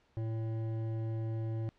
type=tone with hard clipping; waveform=sine; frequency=112 Hz; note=A2; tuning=31 cents sharp; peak=-35 dBFS; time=0.17-1.69 s; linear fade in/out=0 ms; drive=11 dB; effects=pink hiss -70 dBFS RMS until 1.78 s + low-pass 4000 Hz 12 dB/octave